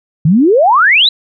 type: exponential sweep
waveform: sine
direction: up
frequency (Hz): 144.3 to 4090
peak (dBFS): -5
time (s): 0.25-1.09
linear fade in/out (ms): 5
effects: none